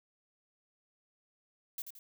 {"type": "noise with echo", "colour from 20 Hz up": "violet", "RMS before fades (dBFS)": -39, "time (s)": [1.78, 1.82], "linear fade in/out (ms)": 2, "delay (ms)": 85, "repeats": 2, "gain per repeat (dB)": -7, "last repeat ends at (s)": 1.99, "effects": []}